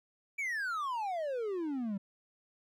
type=exponential sweep; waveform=triangle; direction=down; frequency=2349 to 189.3 Hz; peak=-31 dBFS; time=0.38-1.98 s; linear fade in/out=10 ms; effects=none